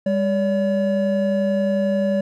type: tone pair together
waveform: triangle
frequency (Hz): 200.4 / 569.9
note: G3 / C#5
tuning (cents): +38 / +48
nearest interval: octave + tritone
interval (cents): 1810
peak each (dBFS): -18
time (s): 0.06-2.21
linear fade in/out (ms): 5
effects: none

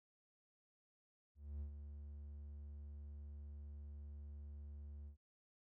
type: tone with ADSR envelope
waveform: triangle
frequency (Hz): 72.6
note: D2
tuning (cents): -19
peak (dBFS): -40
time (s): 1.35-5.17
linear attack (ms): 260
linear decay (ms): 92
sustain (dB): -7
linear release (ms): 100
effects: none

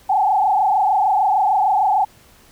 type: tone with frequency modulation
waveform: sine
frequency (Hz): 805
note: G5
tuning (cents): +46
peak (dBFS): -13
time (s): 0.09-2.05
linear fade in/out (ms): 10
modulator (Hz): 26.6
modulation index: 2.4
effects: pink hiss -50 dBFS RMS until 2.51 s

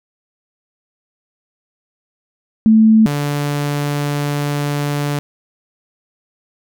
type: tone pair in turn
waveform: sine / sawtooth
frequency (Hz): 220 / 145.1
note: A3 / D3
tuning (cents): 0 / -21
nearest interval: perfect fifth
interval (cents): 721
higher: first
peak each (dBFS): -6 / -13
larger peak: first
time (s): 2.66-3.06 / 3.06-5.19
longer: second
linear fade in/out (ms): 0
effects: none

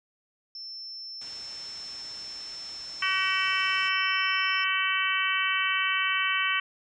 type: tone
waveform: sine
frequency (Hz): 5340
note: E8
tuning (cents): +22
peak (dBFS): -37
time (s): 0.55-4.64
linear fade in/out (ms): 2
type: low-pass noise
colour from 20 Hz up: white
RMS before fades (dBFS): -49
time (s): 1.21-3.89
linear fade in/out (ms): 5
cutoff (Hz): 7500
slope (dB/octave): 48
type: harmonic tone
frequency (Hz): 380.1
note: F#4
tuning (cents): +47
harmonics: 3 / 4 / 5 / 6 / 7 / 8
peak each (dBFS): -31 / -31 / -31 / -31 / -31 / -31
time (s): 3.02-6.6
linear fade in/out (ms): 5
effects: none

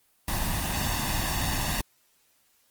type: noise with comb filter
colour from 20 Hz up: pink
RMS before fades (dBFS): -28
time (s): 0.28-1.81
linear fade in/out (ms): 2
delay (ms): 1.1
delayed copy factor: +0.7
effects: white hiss -66 dBFS RMS until 2.7 s + Opus 24 kbps

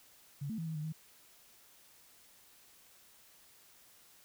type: tone with pitch steps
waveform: sine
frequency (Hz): 141.4 / 220.8 / 163.8 / 159.8 / 151.9 / 157.9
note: C#3 / A3 / E3 / D#3 / D#3 / D#3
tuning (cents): +35 / +6 / -11 / +47 / -41 / +26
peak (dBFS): -36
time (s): 0.41-0.926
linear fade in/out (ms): 10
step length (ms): 86
effects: white hiss -62 dBFS RMS until 4.24 s

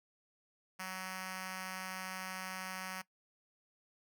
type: tone with notch filter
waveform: 5% pulse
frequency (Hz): 187.1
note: F#3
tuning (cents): +20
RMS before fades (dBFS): -43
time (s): 0.79-3.02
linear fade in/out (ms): 10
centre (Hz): 400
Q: 0.67
effects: noise-tail reverb RT60 0.1 s tail -19 dB re dry

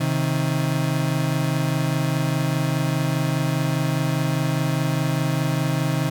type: tone pair together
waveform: 35% pulse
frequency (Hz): 132.9 / 157.82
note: C3 / D#3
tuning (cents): +27 / +25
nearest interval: minor third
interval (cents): 298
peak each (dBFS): -21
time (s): 0-6.1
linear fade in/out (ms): 10
effects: none

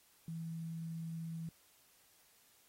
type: tone with quantisation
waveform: sine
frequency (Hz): 164.1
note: E3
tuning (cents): -8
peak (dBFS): -40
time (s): 0.28-1.49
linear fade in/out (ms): 2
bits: 11
effects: white hiss -68 dBFS RMS until 2.68 s + AAC 48 kbps

